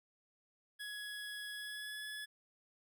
25% pulse tone with pitch glide, 1677 to 1705.3 Hz, G#6 to G#6, +16 to +45 cents, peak -39 dBFS, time 0.79-2.26 s, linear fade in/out 20 ms, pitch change +29 cents, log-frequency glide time 1.51-2.05 s, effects none

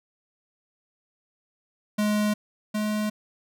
square tone pair in turn, 210 / 212.1 Hz, G#3 / G#3, +19 / +37 cents, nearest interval unison, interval 18 cents, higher second, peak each -22 / -25 dBFS, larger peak first, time 1.98-2.34 / 2.74-3.1 s, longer neither, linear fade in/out 10 ms, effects none

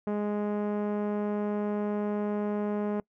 5% pulse tone with low-pass filter, 207.7 Hz, G#3, in tune, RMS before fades -30 dBFS, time 0.07-3 s, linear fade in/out 2 ms, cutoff 420 Hz, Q 0.67, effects noise-tail reverb RT60 0.1 s tail -24 dB re dry

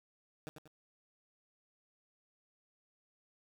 15% pulse tone with echo, 153.5 Hz, D#3, 23 cents flat, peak -36 dBFS, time 0.47-0.49 s, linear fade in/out 0 ms, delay 93 ms, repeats 2, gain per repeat -7 dB, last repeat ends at 0.676 s, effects none

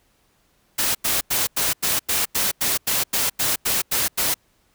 white noise bursts, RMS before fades -21 dBFS, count 14, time 0.78-4.343 s, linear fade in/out 10 ms, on 170 ms, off 91 ms, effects pink hiss -63 dBFS RMS until 4.74 s

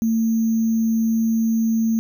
sine tone with sample-and-hold, 224.8 Hz, A3, 37 cents sharp, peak -16 dBFS, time 0.02-1.99 s, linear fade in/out 0 ms, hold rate 6300 Hz, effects none

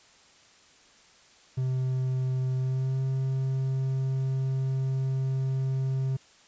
triangle tone with pitch glide, 129.5 to 132.76 Hz, C3 to C3, -17 to +26 cents, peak -23 dBFS, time 1.57-6.17 s, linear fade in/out 10 ms, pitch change +43 cents, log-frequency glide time 2.58-3.01 s, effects white hiss -57 dBFS RMS until 6.47 s + resampled to 16000 Hz

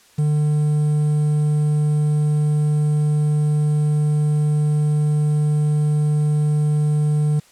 triangle tone with quantisation, 150 Hz, D3, 37 cents sharp, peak -13 dBFS, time 0.18-7.4 s, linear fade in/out 10 ms, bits 7, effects white hiss -52 dBFS RMS until 7.51 s + low-pass 10000 Hz 12 dB/octave

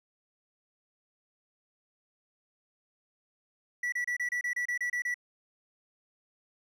triangle tone bursts, 1952 Hz, B6, 21 cents flat, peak -27 dBFS, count 11, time 3.83-5.143 s, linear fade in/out 5 ms, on 93 ms, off 29 ms, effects none

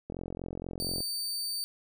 click train, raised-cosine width 2 ms, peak -24 dBFS, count 41, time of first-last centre 0.1-1.005 s, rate 44.2 Hz
sawtooth tone, 4596 Hz, D8, 38 cents flat, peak -29 dBFS, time 0.8-1.64 s, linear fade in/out 0 ms
effects none

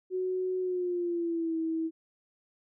sine tone with pitch glide, 370 to 324 Hz, F#4 to E4, 0 to -30 cents, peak -28 dBFS, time 0.1-1.91 s, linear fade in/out 50 ms, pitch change -230 cents, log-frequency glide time 0.6-1.57 s, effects none

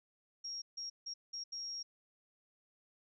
sine tone bursts at uneven times, 5588 Hz, F8, in tune, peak -40 dBFS, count 5, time 0.44-0.62 / 0.77-0.9 / 1.06-1.14 / 1.33-1.44 / 1.52-1.83 s, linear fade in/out 10 ms, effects none

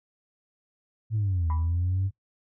sine linear two-way sweep, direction down then up, 113.4 to 78.1 to 98.6 Hz, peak -22 dBFS, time 1.1-2.11 s, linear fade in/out 50 ms, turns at 1.51 s
sine tone with exponential decay, 987.8 Hz, B5, in tune, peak -29 dBFS, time 1.5-1.76 s, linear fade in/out 1 ms, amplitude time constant 56 ms
effects noise-tail reverb RT60 0.1 s tail -18 dB re dry + tanh soft clip ceiling -20 dBFS

